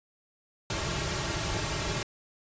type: noise with comb filter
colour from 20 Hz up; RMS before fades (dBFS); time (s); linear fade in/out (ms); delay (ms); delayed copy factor
pink; -31; 0.7-2.03; 2; 4; -0.7
effects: resampled to 16000 Hz